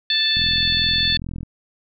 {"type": "harmonic tone", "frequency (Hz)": 881, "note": "A5", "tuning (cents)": 2, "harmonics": [2, 3, 4, 5], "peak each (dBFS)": [-25, -28, -19, -21], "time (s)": [0.1, 1.17], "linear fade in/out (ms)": 2}
{"type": "click train", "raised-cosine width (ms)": 5, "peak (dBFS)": -18, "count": 46, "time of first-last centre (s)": [0.37, 1.431], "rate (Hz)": 42.4}
{"effects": []}